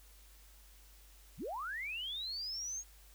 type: linear sweep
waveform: sine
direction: up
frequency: 77.78 to 6645 Hz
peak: -38 dBFS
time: 1.37-2.84 s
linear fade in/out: 50 ms
effects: added 50 Hz sine -58 dBFS peak until 3.14 s + white hiss -63 dBFS RMS until 3.14 s